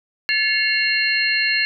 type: tone cluster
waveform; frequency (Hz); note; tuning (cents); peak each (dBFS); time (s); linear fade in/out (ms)
sine; 1729 / 2166 / 2756 / 4201; A6 / C#7 / F7 / C8; -31 / -41 / -24 / +6; -22; 0.29-1.65; 0
effects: none